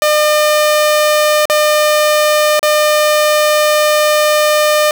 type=tone with dropouts; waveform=sawtooth; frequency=604 Hz; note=D5; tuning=48 cents sharp; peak=-5 dBFS; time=0.02-4.91 s; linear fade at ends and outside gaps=1 ms; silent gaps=1.455-1.498 / 2.594-2.629 s; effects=none